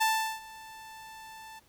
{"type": "tone with ADSR envelope", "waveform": "sawtooth", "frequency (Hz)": 883, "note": "A5", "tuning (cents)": 6, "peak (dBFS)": -19, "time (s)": [0, 1.6], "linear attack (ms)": 17, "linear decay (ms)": 380, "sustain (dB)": -22, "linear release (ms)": 18, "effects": ["pink hiss -64 dBFS RMS until 1.68 s"]}